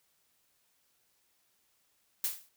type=noise with exponential decay; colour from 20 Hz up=blue; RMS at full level=-28 dBFS; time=2.24-2.49 s; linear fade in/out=2 ms; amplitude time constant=53 ms; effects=white hiss -73 dBFS RMS until 2.56 s